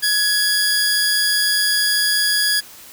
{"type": "tone pair together", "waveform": "sawtooth", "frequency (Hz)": [1676, 4851], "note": ["G#6", "D#8"], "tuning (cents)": [15, -45], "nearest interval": "octave + tritone", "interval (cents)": 1840, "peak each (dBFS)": -15, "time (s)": [0.02, 2.61], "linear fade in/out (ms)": 20, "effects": ["white hiss -41 dBFS RMS until 2.92 s"]}